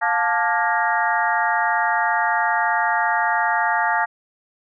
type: harmonic tone with a mistuned harmonic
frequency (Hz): 234.7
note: A#3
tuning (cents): +12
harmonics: 3 / 4 / 5 / 6 / 7 / 8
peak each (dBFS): -24 / -21 / -27 / -26 / -25 / -25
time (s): 0.01-4.06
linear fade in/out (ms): 20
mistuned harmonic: 4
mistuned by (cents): -110
effects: none